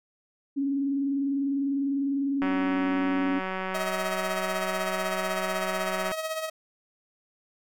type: tone with vibrato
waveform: sine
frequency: 277.2 Hz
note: C#4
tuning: in tune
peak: -24 dBFS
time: 0.56-3.4 s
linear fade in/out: 20 ms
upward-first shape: sine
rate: 20 Hz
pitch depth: 54 cents each way
type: click train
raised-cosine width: 0.5 ms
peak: -17 dBFS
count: 696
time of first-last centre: 2.42-6.117 s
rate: 188 Hz
type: tone with tremolo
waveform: sawtooth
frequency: 636 Hz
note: D#5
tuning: 38 cents sharp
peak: -23 dBFS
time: 3.74-6.5 s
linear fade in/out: 10 ms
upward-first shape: triangle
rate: 16 Hz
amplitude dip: 65%
effects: none